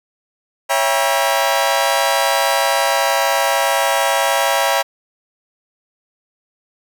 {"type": "chord", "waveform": "sawtooth", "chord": "C# diminished seventh", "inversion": "none", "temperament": "just", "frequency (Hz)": [554.4, 665.2, 798.3, 957.9], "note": ["C#5", "E5", "G5", "Bb5"], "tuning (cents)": [0, 16, 31, 47], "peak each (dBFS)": -16, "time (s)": [0.69, 4.83], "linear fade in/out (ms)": 20, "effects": []}